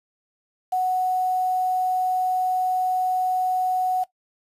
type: tone with quantisation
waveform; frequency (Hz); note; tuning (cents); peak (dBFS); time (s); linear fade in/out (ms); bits
sine; 740; F#5; 0; -19; 0.72-4.04; 10; 7
effects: noise-tail reverb RT60 0.1 s tail -17 dB re dry + resampled to 32000 Hz